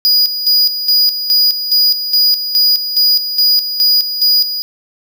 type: tone with tremolo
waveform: square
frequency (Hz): 4910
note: D#8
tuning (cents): -24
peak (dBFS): -8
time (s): 0.05-4.62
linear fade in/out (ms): 0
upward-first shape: square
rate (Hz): 2.4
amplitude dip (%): 65
effects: none